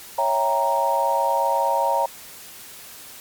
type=chord; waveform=sine; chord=C# diminished seventh; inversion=none; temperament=equal; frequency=554.4 / 659.3 / 784 / 932.3 Hz; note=C#5 / E5 / G5 / Bb5; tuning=0 / 0 / 0 / 0 cents; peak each=-24 / -26 / -26 / -20 dBFS; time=0.18-2.06 s; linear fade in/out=5 ms; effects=white hiss -41 dBFS RMS until 3.2 s + MP3 96 kbps